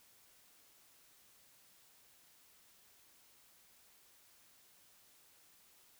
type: silence
effects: white hiss -66 dBFS RMS until 5.99 s